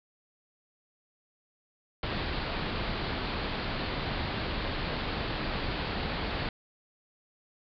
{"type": "low-pass noise", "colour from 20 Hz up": "pink", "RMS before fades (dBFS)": -33, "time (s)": [2.03, 6.49], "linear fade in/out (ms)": 2, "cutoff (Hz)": 4700, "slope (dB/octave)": 96, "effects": []}